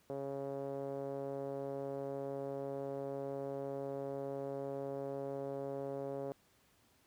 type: tone with low-pass filter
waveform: 5% pulse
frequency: 138 Hz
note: C#3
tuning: 7 cents flat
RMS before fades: -41 dBFS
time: 0.1-6.32 s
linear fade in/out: 0 ms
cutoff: 510 Hz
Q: 2.9
effects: pink hiss -70 dBFS RMS until 7.06 s + high-pass 60 Hz 12 dB/octave